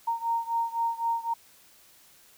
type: beating tone pair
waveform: sine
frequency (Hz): 923 / 926.9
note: A#5 / A#5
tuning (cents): -17 / -10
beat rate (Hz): 3.9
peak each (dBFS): -28 / -30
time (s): 0.07-1.34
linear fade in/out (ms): 10
effects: white hiss -57 dBFS RMS until 2.37 s